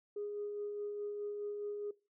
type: tone with tremolo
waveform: sine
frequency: 412.8 Hz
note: G#4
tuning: 10 cents flat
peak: -36 dBFS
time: 0.16-1.91 s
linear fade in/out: 5 ms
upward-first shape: sine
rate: 4.8 Hz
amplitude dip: 30%
effects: noise-tail reverb RT60 0.3 s tail -21 dB re dry + tanh soft clip ceiling -32 dBFS